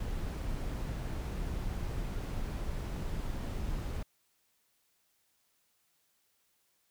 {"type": "noise", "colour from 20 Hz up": "brown", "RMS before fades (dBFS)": -36, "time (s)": [0, 4.03], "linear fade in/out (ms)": 5, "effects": ["white hiss -74 dBFS RMS until 6.9 s"]}